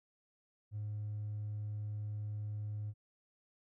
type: tone with hard clipping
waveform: sine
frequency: 105 Hz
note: G#2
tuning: 19 cents sharp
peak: -38 dBFS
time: 0.71-2.94 s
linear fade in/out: 50 ms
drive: 1 dB
effects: none